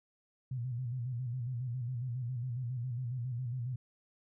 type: tone with vibrato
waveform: sine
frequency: 123.47 Hz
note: B2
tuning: in tune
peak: -34 dBFS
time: 0.51-3.76 s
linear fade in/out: 5 ms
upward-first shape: square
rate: 7.3 Hz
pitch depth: 79 cents each way
effects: none